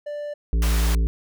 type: tone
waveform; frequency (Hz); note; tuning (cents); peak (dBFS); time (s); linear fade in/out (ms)
triangle; 588; D5; +2; -26; 0.06-0.34; 10
type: harmonic tone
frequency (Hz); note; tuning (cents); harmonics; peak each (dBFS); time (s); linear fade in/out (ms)
56; A1; +31; 1 / 3 / 5 / 7 / 8; -17 / -31 / -37 / -40 / -43; 0.53-1.07; 0
type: high-pass noise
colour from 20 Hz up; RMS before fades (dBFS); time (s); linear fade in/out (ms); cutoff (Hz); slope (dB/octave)
pink; -31; 0.62-0.95; 2; 710; 12
effects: none